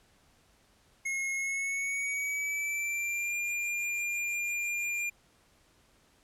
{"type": "tone with pitch glide", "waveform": "square", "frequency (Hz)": [2164, 2401], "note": ["C#7", "D7"], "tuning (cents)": [-42, 38], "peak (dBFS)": -31, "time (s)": [1.05, 5.1], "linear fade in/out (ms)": 10, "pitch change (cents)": 180, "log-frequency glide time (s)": [1.35, 3.36], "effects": ["pink hiss -65 dBFS RMS until 6.23 s", "low-pass 11000 Hz 12 dB/octave"]}